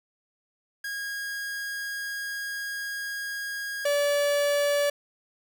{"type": "tone pair in turn", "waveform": "45% pulse", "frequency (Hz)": [1636, 576.4], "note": ["G#6", "D5"], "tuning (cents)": [-26, -33], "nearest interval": "octave + tritone", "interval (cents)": 1807, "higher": "first", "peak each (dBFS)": [-31, -22], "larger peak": "second", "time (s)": [[0.84, 3.85], [3.85, 4.9]], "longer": "first", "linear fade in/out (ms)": 5, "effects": ["9-bit"]}